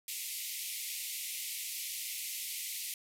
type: band-pass noise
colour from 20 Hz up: white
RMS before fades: -40 dBFS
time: 0.08-2.94 s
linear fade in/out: 2 ms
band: 2000 to 15000 Hz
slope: 96 dB/octave
effects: none